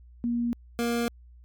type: tone pair in turn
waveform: sine / 25% pulse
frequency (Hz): 237.5 / 235.7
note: A#3 / A#3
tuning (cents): +33 / +19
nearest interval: unison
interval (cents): 14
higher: first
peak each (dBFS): -24 / -21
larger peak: second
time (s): 0.24-0.53 / 0.79-1.08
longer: neither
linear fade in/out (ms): 0
effects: added 60 Hz sine -48 dBFS peak until 1.44 s + MP3 96 kbps